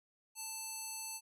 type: tone with band-pass filter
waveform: square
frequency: 883 Hz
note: A5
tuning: 6 cents sharp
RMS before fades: -44 dBFS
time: 0.35-1.21 s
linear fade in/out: 50 ms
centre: 8600 Hz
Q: 1.6
effects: none